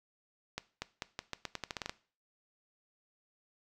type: accelerating click train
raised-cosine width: 0.2 ms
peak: -19 dBFS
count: 13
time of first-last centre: 0.58-1.895 s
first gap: 240 ms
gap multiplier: 0.84
effects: noise-tail reverb RT60 0.4 s tail -18 dB re dry